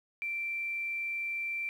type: tone with quantisation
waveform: sine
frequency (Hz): 2349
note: D7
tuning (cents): 0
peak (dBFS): -32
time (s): 0.22-1.69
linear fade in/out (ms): 0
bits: 10
effects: none